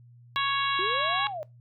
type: harmonic tone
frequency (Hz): 554.4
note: C#5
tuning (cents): 0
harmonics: 2 / 3 / 4 / 5 / 6 / 7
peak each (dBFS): -27 / -32 / -35 / -33 / -33 / -34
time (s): 0.36-1.27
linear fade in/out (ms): 0
type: linear two-way sweep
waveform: sine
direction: up then down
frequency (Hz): 347.9 to 853 to 585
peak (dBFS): -32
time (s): 0.79-1.43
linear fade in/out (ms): 0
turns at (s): 1.27
effects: noise-tail reverb RT60 0.2 s tail -19 dB re dry + added 120 Hz sine -50 dBFS peak until 1.6 s